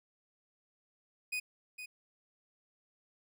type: tone with echo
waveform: 40% pulse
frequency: 2489 Hz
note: D#7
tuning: in tune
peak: -33 dBFS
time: 1.32-1.4 s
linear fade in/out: 10 ms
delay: 460 ms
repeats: 1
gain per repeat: -9 dB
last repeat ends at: 1.86 s
effects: none